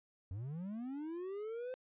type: linear sweep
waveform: triangle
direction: up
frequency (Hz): 87.31 to 518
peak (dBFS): -38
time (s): 0.31-1.74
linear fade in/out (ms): 0
effects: resampled to 8000 Hz